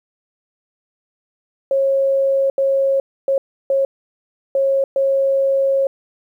sine tone bursts at uneven times, 544 Hz, C#5, 33 cents flat, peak -13 dBFS, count 6, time 1.71-2.5 / 2.58-3 / 3.28-3.38 / 3.7-3.85 / 4.55-4.84 / 4.96-5.87 s, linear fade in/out 2 ms, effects 9-bit

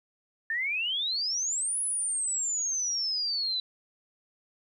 sine exponential two-way sweep, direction up then down, 1760 to 10420 to 3941 Hz, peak -27 dBFS, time 0.5-3.6 s, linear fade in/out 2 ms, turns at 1.8 s, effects 11-bit

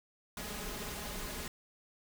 pink noise with comb filter, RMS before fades -41 dBFS, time 0.37-1.48 s, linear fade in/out 2 ms, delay 4.8 ms, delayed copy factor +0.6, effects none

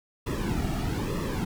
brown noise with flanger, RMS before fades -29 dBFS, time 0.26-1.45 s, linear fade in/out 10 ms, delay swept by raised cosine 1.3 to 1.99 ms, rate 1.1 Hz, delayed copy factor -0.75, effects none

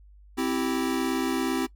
square chord, C major, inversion none, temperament equal with one note detuned, 261.6 / 329.6 / 387 Hz, C4 / E4 / G4, 0 / 0 / -22 cents, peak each -28 / -30 / -32 dBFS, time 0.37-1.67 s, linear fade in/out 20 ms, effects noise-tail reverb RT60 0.1 s tail -19 dB re dry + added 50 Hz sine -49 dBFS peak until 1.75 s

